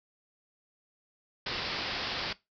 white low-pass noise, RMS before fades -35 dBFS, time 1.46-2.33 s, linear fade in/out 5 ms, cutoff 5200 Hz, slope 96 dB/octave, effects noise-tail reverb RT60 0.2 s tail -19 dB re dry

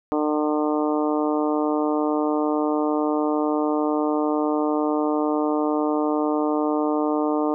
harmonic tone, 151.1 Hz, D3, 50 cents sharp, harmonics 2 / 3 / 4 / 5 / 6 / 7 / 8, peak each -22 / -26 / -28 / -30 / -32 / -33 / -34 dBFS, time 0.12-7.54 s, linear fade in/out 0 ms, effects none

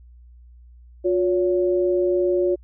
sine tone pair together, 357.8 / 565 Hz, F4 / C#5, +42 / +33 cents, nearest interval minor sixth, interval 791 cents, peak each -18 / -23 dBFS, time 1.04-2.56 s, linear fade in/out 20 ms, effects added 60 Hz sine -44 dBFS peak until 2.63 s

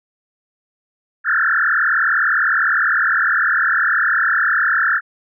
sine tone with frequency modulation, 1568 Hz, G6, in tune, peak -13 dBFS, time 1.24-5.01 s, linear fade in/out 50 ms, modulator 39.8 Hz, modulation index 5.8, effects none

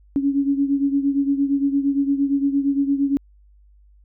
sine beating tone pair, 277.2 / 285.9 Hz, C#4 / D4, 0 / -46 cents, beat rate 8.7 Hz, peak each -18 / -23 dBFS, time 0.16-3.17 s, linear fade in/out 0 ms, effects added 50 Hz sine -49 dBFS peak until 4.04 s

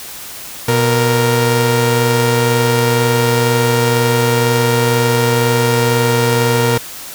sawtooth tone pair together, 122.06 / 466.2 Hz, B2 / A#4, -20 / 0 cents, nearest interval octave + major seventh, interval 2320 cents, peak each -10 dBFS, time 0.68-6.78 s, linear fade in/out 5 ms, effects white hiss -30 dBFS RMS until 7.14 s

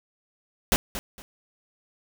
pink noise with echo, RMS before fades -20 dBFS, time 0.72-0.76 s, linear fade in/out 0 ms, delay 230 ms, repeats 2, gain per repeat -12 dB, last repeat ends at 1.22 s, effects none

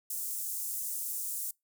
pink high-pass noise, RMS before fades -36 dBFS, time 0.1-1.51 s, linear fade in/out 5 ms, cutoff 8100 Hz, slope 24 dB/octave, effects noise-tail reverb RT60 0.2 s tail -26 dB re dry

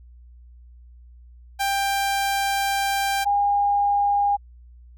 sawtooth / sine tone pair in turn, 791 / 811.4 Hz, G5 / G#5, +15 / -41 cents, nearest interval unison, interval 44 cents, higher second, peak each -17 dBFS, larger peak neither, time 1.59-3.25 / 3.25-4.37 s, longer first, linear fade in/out 20 ms, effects added 60 Hz sine -44 dBFS peak until 4.97 s

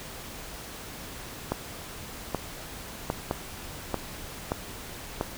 clicks, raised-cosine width 1 ms, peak -12 dBFS, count 7, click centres 1.52 / 2.347 / 3.101 / 3.311 / 3.943 / 4.519 / 5.211 s, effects pink hiss -41 dBFS RMS until 5.37 s

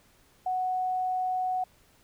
sine tone, 740 Hz, F#5, in tune, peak -26 dBFS, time 0.46-1.64 s, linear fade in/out 5 ms, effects pink hiss -62 dBFS RMS until 2.03 s

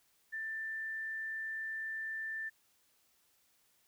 sine tone, 1776 Hz, A6, 16 cents sharp, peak -37 dBFS, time 0.32-2.5 s, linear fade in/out 20 ms, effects white hiss -72 dBFS RMS until 3.87 s

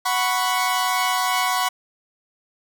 sawtooth chord, F# suspended fourth, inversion none, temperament equal, 740 / 987.8 / 1108.7 Hz, F#5 / B5 / C#6, 0 / 0 / 0 cents, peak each -20 dBFS, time 0.05-1.69 s, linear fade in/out 10 ms, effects none

